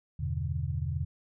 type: chord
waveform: sine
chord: E minor seventh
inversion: none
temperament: equal with one note detuned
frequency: 82.41 / 98 / 124.98 / 146.83 Hz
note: E2 / G2 / B2 / D3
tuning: 0 / 0 / +21 / 0 cents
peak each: -33 / -37 / -35 / -35 dBFS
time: 0.19-1.05 s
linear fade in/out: 10 ms
effects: none